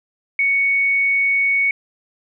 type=tone; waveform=sine; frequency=2225 Hz; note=C#7; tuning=6 cents sharp; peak=-14 dBFS; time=0.39-1.71 s; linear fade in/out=2 ms; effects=none